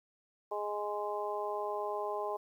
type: harmonic tone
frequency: 207.6 Hz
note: G#3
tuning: in tune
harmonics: 2 / 3 / 4 / 5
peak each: -38 / -39 / -39 / -40 dBFS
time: 0.51-2.37 s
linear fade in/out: 10 ms
effects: 11-bit